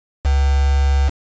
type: tone with quantisation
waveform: sine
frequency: 69.3 Hz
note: C#2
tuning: in tune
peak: -12 dBFS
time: 0.24-1.1 s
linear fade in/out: 20 ms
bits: 4
effects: resampled to 16000 Hz